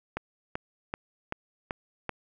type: click train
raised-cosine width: 0.5 ms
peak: -16 dBFS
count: 6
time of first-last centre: 0.17-2.093 s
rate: 2.6 Hz
effects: none